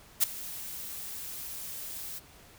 blue noise with ADSR envelope, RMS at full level -21 dBFS, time 0.2-2.2 s, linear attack 30 ms, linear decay 12 ms, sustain -19 dB, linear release 24 ms, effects pink hiss -55 dBFS RMS until 2.58 s

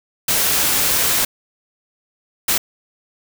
white noise bursts at uneven times, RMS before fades -17 dBFS, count 2, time 0.28-1.25 / 2.48-2.58 s, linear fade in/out 5 ms, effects none

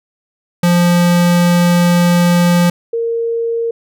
square / sine tone pair in turn, 174.61 / 462.1 Hz, F3 / A#4, 0 / -15 cents, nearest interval octave + perfect fourth, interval 1685 cents, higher second, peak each -9 / -14 dBFS, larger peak first, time 0.63-2.7 / 2.93-3.71 s, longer first, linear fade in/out 5 ms, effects none

